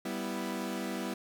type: chord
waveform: sawtooth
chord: E minor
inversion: first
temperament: equal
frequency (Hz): 196 / 246.9 / 329.6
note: G3 / B3 / E4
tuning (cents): 0 / 0 / 0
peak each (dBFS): -34 / -34 / -35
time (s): 0.05-1.14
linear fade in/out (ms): 5
effects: none